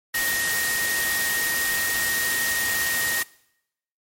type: tone in noise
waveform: sine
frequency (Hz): 1864.7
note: A#6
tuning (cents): 0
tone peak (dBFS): -24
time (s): 0.14-3.23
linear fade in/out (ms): 5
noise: white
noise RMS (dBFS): -26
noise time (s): 0.14-3.23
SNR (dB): -1
effects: noise-tail reverb RT60 0.8 s tail -22 dB re dry + MP3 64 kbps